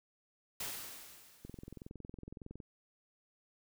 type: noise with exponential decay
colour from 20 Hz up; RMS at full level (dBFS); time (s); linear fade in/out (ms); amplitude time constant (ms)
white; -39; 0.6-1.89; 5; 280
type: click train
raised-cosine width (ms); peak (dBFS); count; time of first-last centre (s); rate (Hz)
3; -34; 26; 1.45-2.602; 21.7
effects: none